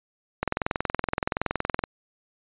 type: click train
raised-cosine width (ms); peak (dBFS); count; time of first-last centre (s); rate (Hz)
0.5; -9; 31; 0.43-1.838; 21.3
effects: resampled to 8000 Hz